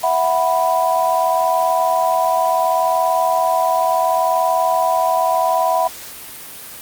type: chord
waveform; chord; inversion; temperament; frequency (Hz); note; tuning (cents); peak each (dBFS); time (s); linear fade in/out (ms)
sine; E suspended second; none; equal; 659.3 / 740 / 987.8; E5 / F#5 / B5; 0 / 0 / 0; -18; 0.03-5.88; 10
effects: white hiss -34 dBFS RMS until 6.81 s + Opus 48 kbps